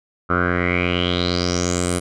10% pulse tone with low-pass filter sweep, 88.6 Hz, F2, 25 cents sharp, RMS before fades -20 dBFS, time 0.29-2 s, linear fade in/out 20 ms, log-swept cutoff 1300 to 9700 Hz, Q 6.7, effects none

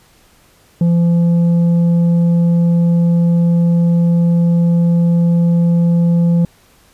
sine tone with tanh clipping, 170.6 Hz, F3, 40 cents flat, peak -10 dBFS, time 0.81-6.45 s, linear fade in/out 2 ms, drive 5 dB, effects pink hiss -50 dBFS RMS until 6.93 s + resampled to 32000 Hz

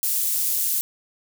pink high-pass noise, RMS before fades -23 dBFS, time 0.03-0.81 s, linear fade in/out 0 ms, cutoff 11000 Hz, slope 12 dB/octave, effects none

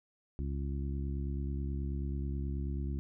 harmonic tone, 69.3 Hz, C#2, in tune, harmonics 1 / 2 / 3 / 4 / 5, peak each -34 / -40 / -44 / -46 / -48 dBFS, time 0.39-2.99 s, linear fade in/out 0 ms, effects none

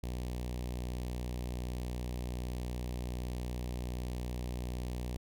sawtooth tone with notch filter, 61.3 Hz, B1, 12 cents flat, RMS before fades -38 dBFS, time 0.03-5.17 s, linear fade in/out 5 ms, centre 1400 Hz, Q 1, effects none

